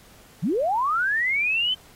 sine linear sweep, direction up, 130.3 to 3100 Hz, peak -20 dBFS, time 0.42-1.75 s, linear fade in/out 20 ms, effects pink hiss -52 dBFS RMS until 1.95 s + AAC 48 kbps

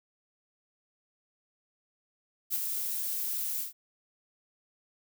violet noise with ADSR envelope, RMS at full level -29 dBFS, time 2.5-3.73 s, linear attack 36 ms, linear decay 41 ms, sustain -4 dB, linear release 130 ms, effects none

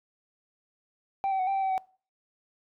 sine tone with pitch steps, 782 / 768 / 743 / 783 / 776 / 767 / 756 Hz, G5 / G5 / F#5 / G5 / G5 / G5 / F#5, -4 / -36 / +7 / -2 / -18 / -38 / +37 cents, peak -22 dBFS, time 1.24-1.779 s, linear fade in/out 0 ms, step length 77 ms, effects noise-tail reverb RT60 0.4 s tail -24 dB re dry + tanh soft clip ceiling -24 dBFS

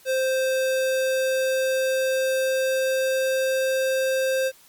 square tone with pitch glide, 523.3 to 526.6 Hz, C5 to C5, 0 to +11 cents, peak -21 dBFS, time 0.05-4.52 s, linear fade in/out 50 ms, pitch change +11 cents, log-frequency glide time 0.69-3.94 s, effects white hiss -53 dBFS RMS until 4.68 s + MP3 96 kbps

